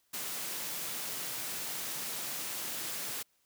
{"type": "high-pass noise", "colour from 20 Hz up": "white", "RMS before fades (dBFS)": -38, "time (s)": [0.13, 3.23], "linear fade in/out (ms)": 10, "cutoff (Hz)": 110, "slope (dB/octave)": 96, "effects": ["white hiss -73 dBFS RMS until 3.45 s"]}